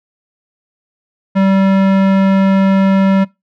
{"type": "tone", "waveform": "square", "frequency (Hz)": 193.4, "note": "G3", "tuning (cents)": -23, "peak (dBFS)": -9, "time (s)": [1.35, 3.25], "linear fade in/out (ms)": 20, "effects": ["noise-tail reverb RT60 0.2 s tail -22 dB re dry", "low-pass 2000 Hz 12 dB/octave"]}